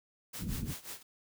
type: noise with tremolo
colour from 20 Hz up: white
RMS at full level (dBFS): -42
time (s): 0.33-1.03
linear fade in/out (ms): 10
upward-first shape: sine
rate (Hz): 5.6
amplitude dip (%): 85
type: low-pass noise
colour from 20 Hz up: white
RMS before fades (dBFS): -37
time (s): 0.38-0.75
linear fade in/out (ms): 50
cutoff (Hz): 230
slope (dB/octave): 24
effects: none